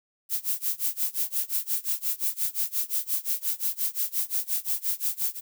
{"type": "noise with tremolo", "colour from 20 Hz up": "violet", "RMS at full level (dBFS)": -25, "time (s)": [0.29, 5.41], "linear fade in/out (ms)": 50, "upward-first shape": "sine", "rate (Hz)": 5.7, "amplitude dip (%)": 95, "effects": []}